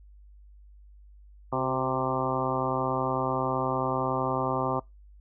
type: harmonic tone with a mistuned harmonic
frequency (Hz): 130.81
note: C3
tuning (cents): 0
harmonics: 1 / 2 / 3 / 4 / 5 / 6 / 7 / 8 / 9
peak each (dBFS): -34 / -34 / -34 / -34 / -34 / -34 / -34 / -34 / -34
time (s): 1.52-4.8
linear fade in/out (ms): 10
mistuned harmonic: 3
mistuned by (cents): -33
effects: noise-tail reverb RT60 0.2 s tail -24 dB re dry + added 50 Hz sine -49 dBFS peak until 5.2 s